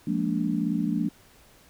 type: chord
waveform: sine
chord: Bb dominant seventh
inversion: second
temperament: just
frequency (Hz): 174.81 / 209.8 / 233.1 / 291.4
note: F3 / Ab3 / Bb3 / D4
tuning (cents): +2 / +18 / 0 / -13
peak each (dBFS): -29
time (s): 0.07-1.09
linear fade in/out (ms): 5
effects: pink hiss -56 dBFS RMS until 1.69 s